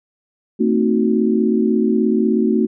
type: chord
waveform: sine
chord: A diminished seventh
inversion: none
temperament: equal with one note detuned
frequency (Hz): 225.1 / 261.6 / 311.1 / 370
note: A3 / C4 / Eb4 / Gb4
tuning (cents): +40 / 0 / 0 / 0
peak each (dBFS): -16 / -21 / -21 / -19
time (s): 0.59-2.67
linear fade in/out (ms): 20
effects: none